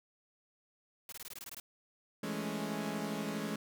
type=noise bursts; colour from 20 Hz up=white; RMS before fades=-46 dBFS; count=10; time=1.09-1.6 s; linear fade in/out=2 ms; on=33 ms; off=20 ms
type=chord; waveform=sawtooth; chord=A major seventh; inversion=second; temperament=equal; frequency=164.81 / 207.7 / 220 / 277.2 Hz; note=E3 / G#3 / A3 / C#4; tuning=0 / 0 / 0 / 0 cents; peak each=-39 / -35 / -39 / -38 dBFS; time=2.23-3.56 s; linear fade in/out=5 ms
effects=none